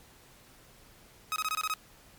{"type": "tone bursts", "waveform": "sawtooth", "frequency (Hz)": 1267, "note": "D#6", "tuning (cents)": 31, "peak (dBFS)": -25, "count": 7, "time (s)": [1.32, 1.738], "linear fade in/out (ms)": 0, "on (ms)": 40, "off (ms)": 23, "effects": ["pink hiss -57 dBFS RMS until 2.18 s", "MP3 96 kbps"]}